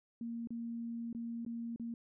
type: tone with dropouts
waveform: sine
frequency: 232.7 Hz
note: A#3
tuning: 3 cents flat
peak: -38 dBFS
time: 0.21-1.94 s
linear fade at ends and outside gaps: 2 ms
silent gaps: 0.473-0.505 / 1.129-1.148 / 1.45-1.463 / 1.761-1.797 s
effects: none